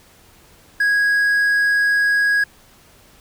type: tone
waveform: triangle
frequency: 1654 Hz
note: G#6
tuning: 8 cents flat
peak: -12 dBFS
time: 0.8-2.44 s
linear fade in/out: 5 ms
effects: pink hiss -50 dBFS RMS until 3.2 s